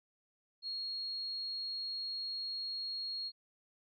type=tone; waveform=sine; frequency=4290 Hz; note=C8; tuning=42 cents sharp; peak=-37 dBFS; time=0.62-3.32 s; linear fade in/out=50 ms; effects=none